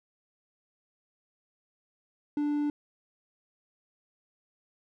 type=tone; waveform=triangle; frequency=293.7 Hz; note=D4; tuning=in tune; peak=-24 dBFS; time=2.37-2.7 s; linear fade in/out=2 ms; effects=none